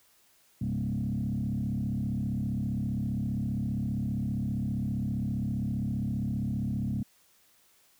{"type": "tone with frequency modulation", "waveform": "sine", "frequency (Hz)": 164.9, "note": "E3", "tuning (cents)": 1, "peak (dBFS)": -27, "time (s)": [0.61, 7.03], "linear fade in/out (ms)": 5, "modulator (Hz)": 35.1, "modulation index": 2.3, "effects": ["tanh soft clip ceiling -23 dBFS", "white hiss -64 dBFS RMS until 7.99 s"]}